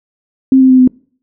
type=tone with pitch steps; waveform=sine; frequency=264.2 / 260.9 / 257.6 / 254.3 Hz; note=C4 / C4 / C4 / C4; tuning=+17 / -5 / -27 / -49 cents; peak=-3 dBFS; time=0.52-0.876 s; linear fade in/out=2 ms; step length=89 ms; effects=noise-tail reverb RT60 0.5 s tail -25 dB re dry